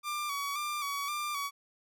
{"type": "tone with vibrato", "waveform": "sawtooth", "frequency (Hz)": 1160, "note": "D6", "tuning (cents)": -22, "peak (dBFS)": -29, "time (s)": [0.03, 1.51], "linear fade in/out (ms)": 50, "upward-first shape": "square", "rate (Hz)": 1.9, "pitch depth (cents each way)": 45, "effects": []}